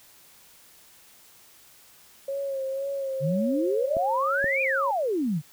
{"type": "tone with vibrato", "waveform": "sine", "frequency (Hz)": 544, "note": "C#5", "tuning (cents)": -33, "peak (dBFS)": -27, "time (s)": [2.28, 4.91], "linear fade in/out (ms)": 5, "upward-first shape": "sine", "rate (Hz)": 2, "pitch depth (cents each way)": 40}
{"type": "exponential two-way sweep", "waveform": "sine", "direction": "up then down", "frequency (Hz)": [138.59, 2489, 138.59], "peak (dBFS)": -23, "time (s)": [3.2, 5.42], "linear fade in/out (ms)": 50, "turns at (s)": 4.62}
{"type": "clicks", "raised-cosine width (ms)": 2, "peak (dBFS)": -20, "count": 2, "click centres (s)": [3.968, 4.443]}
{"effects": ["white hiss -54 dBFS RMS until 5.52 s"]}